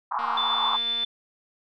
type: band-pass noise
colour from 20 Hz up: white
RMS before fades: -27 dBFS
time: 0.11-0.77 s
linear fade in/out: 10 ms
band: 850 to 1200 Hz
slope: 48 dB/octave
type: click train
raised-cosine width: 0.3 ms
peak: -25 dBFS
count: 199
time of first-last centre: 0.19-1.036 s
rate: 234 Hz
type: tone with tremolo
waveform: sine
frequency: 3520 Hz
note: A7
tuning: in tune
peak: -23 dBFS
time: 0.37-1.05 s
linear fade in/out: 5 ms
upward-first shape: triangle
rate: 7.9 Hz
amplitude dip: 25%
effects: none